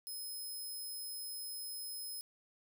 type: tone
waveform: 5% pulse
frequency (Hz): 5130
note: E8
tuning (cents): -48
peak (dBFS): -36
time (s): 0.07-2.21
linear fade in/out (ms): 0
effects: none